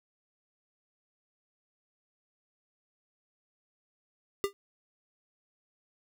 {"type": "tone with exponential decay", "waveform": "square", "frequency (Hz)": 399.6, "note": "G4", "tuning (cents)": 33, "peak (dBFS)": -23, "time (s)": [4.44, 4.53], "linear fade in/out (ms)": 0, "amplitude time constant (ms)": 19, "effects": []}